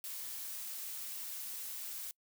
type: noise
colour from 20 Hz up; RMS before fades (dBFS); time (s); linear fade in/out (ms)
blue; -43; 0.04-2.11; 0
effects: noise-tail reverb RT60 0.1 s tail -26 dB re dry